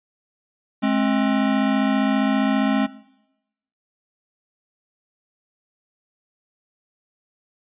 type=tone pair together; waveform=square; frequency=211.4 / 266.4 Hz; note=G#3 / C4; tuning=+31 / +31 cents; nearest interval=major third; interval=400 cents; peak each=-21 dBFS; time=0.82-2.87 s; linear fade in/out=20 ms; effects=noise-tail reverb RT60 0.9 s tail -19 dB re dry + resampled to 8000 Hz